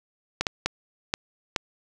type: clicks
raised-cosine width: 0.2 ms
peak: -6 dBFS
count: 5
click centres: 0.41 / 0.468 / 0.66 / 1.139 / 1.562 s
effects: none